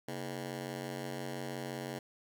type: ring-modulated tone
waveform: 15% pulse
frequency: 185 Hz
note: F#3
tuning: in tune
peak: -29 dBFS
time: 0.08-1.99 s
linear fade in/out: 5 ms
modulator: 49.6 Hz
effects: none